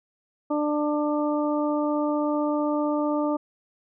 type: harmonic tone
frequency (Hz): 297.4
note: D4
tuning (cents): +22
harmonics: 1 / 2 / 3 / 4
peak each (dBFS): -24 / -27 / -32 / -33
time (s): 0.5-3.37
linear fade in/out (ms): 10
effects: none